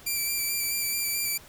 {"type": "tone with vibrato", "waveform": "5% pulse", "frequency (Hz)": 2347, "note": "D7", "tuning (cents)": -2, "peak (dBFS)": -17, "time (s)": [0.06, 1.38], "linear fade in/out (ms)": 10, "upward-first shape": "square", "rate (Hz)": 4.6, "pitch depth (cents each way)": 18, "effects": ["pink hiss -50 dBFS RMS until 1.48 s"]}